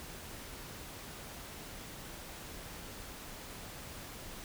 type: silence
effects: pink hiss -47 dBFS RMS until 4.44 s